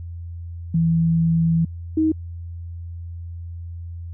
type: tone pair in turn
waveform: sine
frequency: 164.81 / 315.2 Hz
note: E3 / D#4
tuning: 0 / +23 cents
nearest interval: major seventh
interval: 1123 cents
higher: second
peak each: -15 dBFS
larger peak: neither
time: 0.74-1.65 / 1.97-2.12 s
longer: first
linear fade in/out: 5 ms
effects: added 85 Hz sine -30 dBFS peak until 4.13 s